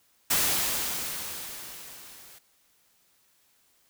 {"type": "noise with level ramp", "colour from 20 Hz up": "white", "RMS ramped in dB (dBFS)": [-23, -51], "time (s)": [0.3, 2.39], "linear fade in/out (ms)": 10, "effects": ["white hiss -66 dBFS RMS until 3.89 s"]}